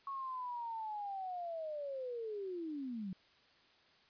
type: linear sweep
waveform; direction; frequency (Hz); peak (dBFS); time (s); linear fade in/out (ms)
sine; down; 1108.7 to 179.1; -39; 0.07-3.13; 2
effects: white hiss -67 dBFS RMS until 4.09 s + resampled to 11025 Hz